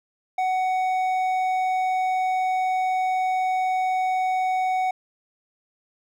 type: tone with hard clipping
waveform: sine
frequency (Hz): 746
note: F#5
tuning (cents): +14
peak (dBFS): -22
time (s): 0.38-4.91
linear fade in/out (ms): 5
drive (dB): 6
effects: none

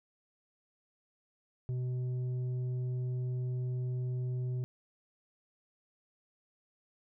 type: tone with tanh clipping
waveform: triangle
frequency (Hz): 125.7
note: B2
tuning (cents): +31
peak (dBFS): -33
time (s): 1.69-4.64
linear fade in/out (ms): 0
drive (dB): 10
effects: none

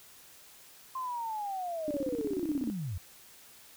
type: linear sweep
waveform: sine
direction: down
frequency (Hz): 1057 to 77.78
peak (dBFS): -33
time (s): 0.95-2.98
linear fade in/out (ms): 5
type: tone bursts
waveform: sine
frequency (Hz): 293.7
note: D4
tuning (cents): 0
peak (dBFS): -30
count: 14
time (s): 1.88-2.7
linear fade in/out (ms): 0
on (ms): 27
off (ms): 34
effects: white hiss -55 dBFS RMS until 3.76 s

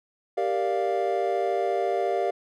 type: chord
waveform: triangle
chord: G minor seventh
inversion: none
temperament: equal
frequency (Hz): 392 / 466.2 / 587.3 / 698.5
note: G4 / Bb4 / D5 / F5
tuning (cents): 0 / 0 / 0 / 0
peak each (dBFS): -26 / -28 / -28 / -25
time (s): 0.37-2.31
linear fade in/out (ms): 10
effects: none

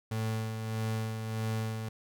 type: tone with tremolo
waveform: 35% pulse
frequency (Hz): 110.7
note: A2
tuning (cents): +11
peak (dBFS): -28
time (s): 0.11-1.89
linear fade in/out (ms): 5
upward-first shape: sine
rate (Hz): 1.6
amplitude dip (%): 45
effects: none

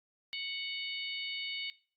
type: harmonic tone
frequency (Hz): 740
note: F#5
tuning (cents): 0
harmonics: 3 / 4 / 5 / 6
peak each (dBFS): -41 / -40 / -44 / -44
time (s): 0.33-1.7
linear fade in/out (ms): 0
effects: noise-tail reverb RT60 0.4 s tail -20 dB re dry + Opus 48 kbps

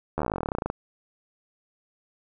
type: slowing click train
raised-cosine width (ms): 1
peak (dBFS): -13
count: 23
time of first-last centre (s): 0.18-0.701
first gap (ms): 12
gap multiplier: 1.06
effects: none

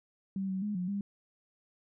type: tone with pitch steps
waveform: sine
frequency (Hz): 193.3 / 189.3 / 208.4 / 180.1 / 200.6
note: G3 / F#3 / G#3 / F#3 / G3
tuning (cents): -24 / +40 / +6 / -46 / +40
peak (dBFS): -31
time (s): 0.36-1.01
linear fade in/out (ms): 2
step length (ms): 130
effects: none

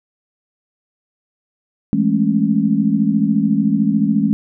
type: chord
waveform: sine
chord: A major seventh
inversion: second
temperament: just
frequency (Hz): 165 / 206.2 / 220 / 275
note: E3 / G#3 / A3 / C#4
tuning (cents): +2 / -12 / 0 / -14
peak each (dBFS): -22 / -16 / -18 / -19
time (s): 1.93-4.33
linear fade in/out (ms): 0
effects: none

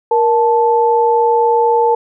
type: tone pair together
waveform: sine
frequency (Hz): 469.3 / 876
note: A#4 / A5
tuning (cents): +12 / -8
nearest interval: major seventh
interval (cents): 1080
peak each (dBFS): -12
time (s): 0.11-1.95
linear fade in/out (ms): 5
effects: none

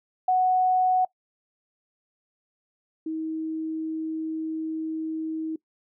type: tone pair in turn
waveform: sine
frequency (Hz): 740 / 318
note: F#5 / D#4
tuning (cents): 0 / +38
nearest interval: octave + minor third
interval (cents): 1462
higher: first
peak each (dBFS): -18 / -27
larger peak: first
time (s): 0.28-1.05 / 3.06-5.56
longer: second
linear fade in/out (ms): 5
effects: noise-tail reverb RT60 0.1 s tail -21 dB re dry

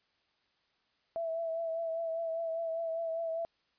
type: tone with vibrato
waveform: sine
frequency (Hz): 659.3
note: E5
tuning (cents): 0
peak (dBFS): -32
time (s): 1.16-3.45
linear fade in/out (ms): 0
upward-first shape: triangle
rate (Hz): 5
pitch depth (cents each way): 35
effects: white hiss -74 dBFS RMS until 3.78 s + resampled to 11025 Hz

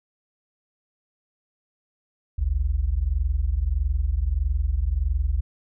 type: tone pair together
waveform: sine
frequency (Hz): 51.84 / 73.42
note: G#1 / D2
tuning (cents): -2 / 0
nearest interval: tritone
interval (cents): 602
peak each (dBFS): -23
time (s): 2.38-5.41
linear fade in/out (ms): 10
effects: none

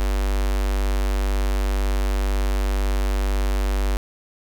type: tone with notch filter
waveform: square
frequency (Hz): 49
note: G1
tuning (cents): 0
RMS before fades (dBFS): -21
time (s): 0-3.97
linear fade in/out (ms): 0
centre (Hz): 150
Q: 0.98
effects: none

